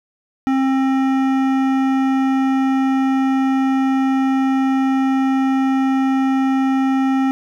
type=tone with hard clipping; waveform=sine; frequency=266.4 Hz; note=C4; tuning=31 cents sharp; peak=-16 dBFS; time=0.47-7.31 s; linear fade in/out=0 ms; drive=14 dB; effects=none